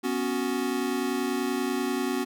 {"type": "chord", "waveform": "square", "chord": "B suspended second", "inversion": "none", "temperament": "equal", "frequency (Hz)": [246.9, 277.2, 370], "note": ["B3", "C#4", "F#4"], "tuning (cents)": [0, 0, 0], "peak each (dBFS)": -31, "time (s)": [0.03, 2.25], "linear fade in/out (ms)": 20, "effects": []}